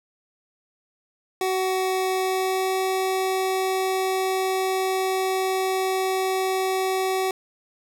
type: tone with pitch glide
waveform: 25% pulse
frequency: 375.5 to 378.1 Hz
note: F#4 to F#4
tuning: +26 to +38 cents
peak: -18 dBFS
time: 1.41-7.31 s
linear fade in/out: 2 ms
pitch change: +12 cents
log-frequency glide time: 2.14-2.76 s
effects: none